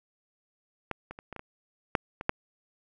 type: clicks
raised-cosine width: 0.5 ms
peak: -16 / -25 / -28 / -25 / -25 / -25 / -8 / -21 / -8 dBFS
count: 9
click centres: 0.913 / 1.11 / 1.189 / 1.327 / 1.363 / 1.394 / 1.952 / 2.211 / 2.294 s
effects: none

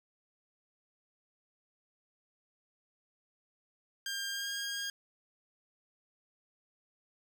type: tone with pitch glide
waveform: 15% pulse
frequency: 1600 to 1620.5 Hz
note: G6 to G#6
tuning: +35 to -43 cents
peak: -29 dBFS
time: 4.06-4.9 s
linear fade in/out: 2 ms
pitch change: +22 cents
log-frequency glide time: 4.3-4.5 s
effects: none

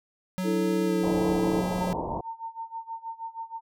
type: tone with pitch glide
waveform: square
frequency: 185 to 181.82 Hz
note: F#3 to F#3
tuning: 0 to -30 cents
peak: -28 dBFS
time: 0.38-1.93 s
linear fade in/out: 0 ms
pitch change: -30 cents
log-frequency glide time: 0.86-0.92 s
type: chord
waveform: sine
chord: D suspended second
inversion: none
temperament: equal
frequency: 293.7 / 329.6 / 440 Hz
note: D4 / E4 / A4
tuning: 0 / 0 / 0 cents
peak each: -33 / -27 / -28 dBFS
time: 0.43-1.64 s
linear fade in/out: 50 ms
type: low-pass noise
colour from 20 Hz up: white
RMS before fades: -32 dBFS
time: 1.03-2.21 s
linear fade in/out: 5 ms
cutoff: 1000 Hz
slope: 96 dB/octave
type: tone with tremolo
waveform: sine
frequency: 908 Hz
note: A#5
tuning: 46 cents flat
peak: -31 dBFS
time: 1.78-3.61 s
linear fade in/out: 50 ms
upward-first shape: sine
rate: 6.3 Hz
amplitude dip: 90%
effects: none

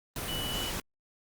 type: tone in noise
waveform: sine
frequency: 2961 Hz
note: F#7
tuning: 1 cent sharp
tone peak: -35 dBFS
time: 0.28-0.7 s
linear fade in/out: 2 ms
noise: pink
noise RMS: -35 dBFS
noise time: 0.16-0.8 s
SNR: -3 dB
effects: Opus 32 kbps

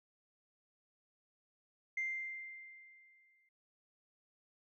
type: tone with exponential decay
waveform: sine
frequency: 2093 Hz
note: C7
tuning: in tune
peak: -33 dBFS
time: 1.97-3.49 s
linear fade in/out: 5 ms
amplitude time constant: 330 ms
effects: noise-tail reverb RT60 0.1 s tail -21 dB re dry + tanh soft clip ceiling -30 dBFS

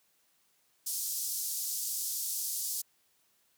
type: band-pass noise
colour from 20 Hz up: white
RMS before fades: -35 dBFS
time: 0.86-2.82 s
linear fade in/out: 10 ms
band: 5000 to 15000 Hz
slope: 24 dB/octave
effects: white hiss -71 dBFS RMS until 3.57 s + high-pass 80 Hz 12 dB/octave

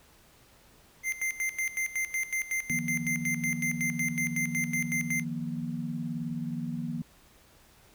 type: tone with tremolo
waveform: square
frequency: 2087 Hz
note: C7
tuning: 5 cents flat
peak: -28 dBFS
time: 1.03-5.25 s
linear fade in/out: 50 ms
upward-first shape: square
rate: 5.4 Hz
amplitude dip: 80%
type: chord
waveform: sine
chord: Eb suspended second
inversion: none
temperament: equal with one note detuned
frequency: 155.56 / 174.61 / 237.7 Hz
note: Eb3 / F3 / Bb3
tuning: 0 / 0 / +34 cents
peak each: -36 / -37 / -34 dBFS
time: 2.7-7.02 s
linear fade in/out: 0 ms
effects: pink hiss -59 dBFS RMS until 7.94 s

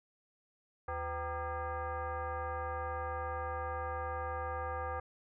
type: tone with frequency modulation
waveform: sine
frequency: 349.2 Hz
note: F4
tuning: in tune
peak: -35 dBFS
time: 0.88-5 s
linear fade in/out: 5 ms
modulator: 427 Hz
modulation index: 2.6
effects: none

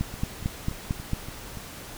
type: two click trains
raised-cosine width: 5 ms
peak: -13 / -24 dBFS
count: 6 / 6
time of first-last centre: 0.01-1.134 / 0.14-1.573 s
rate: 4.45 / 3.49 Hz
effects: pink hiss -41 dBFS RMS until 1.97 s

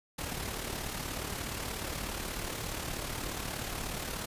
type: noise with amplitude modulation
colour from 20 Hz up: pink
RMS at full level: -35 dBFS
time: 0.18-4.26 s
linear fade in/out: 10 ms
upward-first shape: sine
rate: 36.7 Hz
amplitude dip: 50%
effects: resampled to 32000 Hz

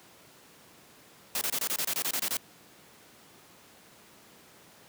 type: noise bursts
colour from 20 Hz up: white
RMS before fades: -30 dBFS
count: 12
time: 1.35-2.37 s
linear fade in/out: 2 ms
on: 63 ms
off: 24 ms
effects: pink hiss -55 dBFS RMS until 4.88 s + high-pass 150 Hz 12 dB/octave

